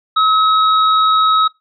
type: tone pair together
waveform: sine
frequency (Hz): 1284 / 3799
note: E6 / A#7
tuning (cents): -46 / +32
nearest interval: octave + perfect fifth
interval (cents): 1878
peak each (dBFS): -10 / -19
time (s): 0.16-1.48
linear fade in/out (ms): 10
effects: noise-tail reverb RT60 0.2 s tail -22 dB re dry